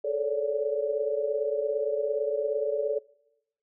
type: tone cluster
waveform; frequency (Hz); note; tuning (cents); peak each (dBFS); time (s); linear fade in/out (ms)
sine; 431.9 / 449.3 / 548 / 577; A4 / A4 / C#5 / D5; -32 / +36 / -20 / -31; -30 / -33 / -34 / -29; 0.04-2.99; 10
effects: noise-tail reverb RT60 0.9 s tail -24 dB re dry